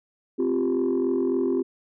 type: chord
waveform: sine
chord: C suspended fourth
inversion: none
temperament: just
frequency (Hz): 261.6 / 348.8 / 392.4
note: C4 / F4 / G4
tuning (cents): 0 / -2 / +2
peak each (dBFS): -24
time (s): 0.38-1.63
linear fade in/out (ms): 20
effects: tanh soft clip ceiling -16 dBFS